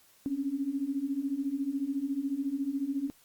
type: beating tone pair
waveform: sine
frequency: 267.1 / 281.1 Hz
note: C4 / C#4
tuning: +36 / +24 cents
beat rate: 14 Hz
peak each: -34 / -31 dBFS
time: 0.26-3.1 s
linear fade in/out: 0 ms
effects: white hiss -62 dBFS RMS until 3.24 s + Opus 48 kbps